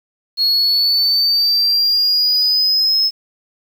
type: exponential sweep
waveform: sine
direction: up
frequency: 4308 to 5200 Hz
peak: -9 dBFS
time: 0.37-3.11 s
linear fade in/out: 50 ms
effects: tanh soft clip ceiling -11 dBFS + 7-bit